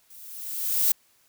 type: noise with level ramp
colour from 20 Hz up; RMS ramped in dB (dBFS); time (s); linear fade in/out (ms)
violet; -48 to -19; 0.1-0.92; 5
effects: white hiss -63 dBFS RMS until 1.28 s